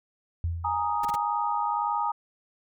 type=tone with exponential decay; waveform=sine; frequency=84.4 Hz; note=E2; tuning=41 cents sharp; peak=-23 dBFS; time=0.44-1.13 s; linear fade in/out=0 ms; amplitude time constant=150 ms
type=chord; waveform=sine; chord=Ab suspended second; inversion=none; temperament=equal; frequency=830.6 / 932.3 / 1244.5 Hz; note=Ab5 / Bb5 / Eb6; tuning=0 / 0 / 0 cents; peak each=-29 / -28 / -30 dBFS; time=0.64-2.12 s; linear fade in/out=10 ms
type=noise bursts; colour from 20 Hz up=pink; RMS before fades=-38 dBFS; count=3; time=1.03-1.157 s; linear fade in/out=5 ms; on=23 ms; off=29 ms
effects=none